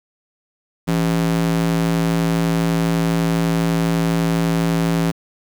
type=tone with high-pass filter; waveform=square; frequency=56 Hz; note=A1; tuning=31 cents sharp; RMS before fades=-18 dBFS; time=0.87-5.12 s; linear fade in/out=20 ms; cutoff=180 Hz; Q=2; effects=8-bit